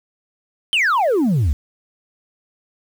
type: exponential sweep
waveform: sine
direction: down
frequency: 3198 to 64 Hz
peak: -11 dBFS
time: 0.73-1.53 s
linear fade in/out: 0 ms
effects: tanh soft clip ceiling -13 dBFS + 7-bit